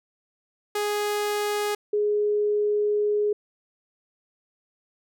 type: tone pair in turn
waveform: sawtooth / sine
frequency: 415.3 / 417 Hz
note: G#4 / G#4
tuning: 0 / +7 cents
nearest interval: unison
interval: 7 cents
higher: second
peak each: -20 dBFS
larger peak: neither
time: 0.75-1.75 / 1.93-3.33 s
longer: second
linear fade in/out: 5 ms
effects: none